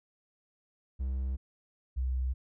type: tone pair in turn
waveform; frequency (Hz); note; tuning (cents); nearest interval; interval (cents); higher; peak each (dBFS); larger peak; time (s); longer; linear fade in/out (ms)
triangle / sine; 65.41 / 63.95; C2 / C2; 0 / -39; unison; 39; first; -28; neither; 0.99-1.37 / 1.96-2.34; neither; 20
effects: none